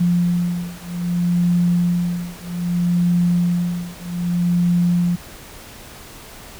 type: beating tone pair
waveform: sine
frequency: 174.61 / 175.24 Hz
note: F3 / F3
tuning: 0 / +6 cents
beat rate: 0.63 Hz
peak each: -19 dBFS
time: 0-5.16 s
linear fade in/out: 10 ms
effects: pink hiss -39 dBFS RMS until 6.59 s